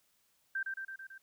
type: tone with echo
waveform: sine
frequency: 1568 Hz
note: G6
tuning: in tune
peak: -32 dBFS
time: 0.55-0.63 s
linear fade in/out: 5 ms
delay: 110 ms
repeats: 5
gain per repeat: -3 dB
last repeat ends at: 1.18 s
effects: white hiss -73 dBFS RMS until 1.22 s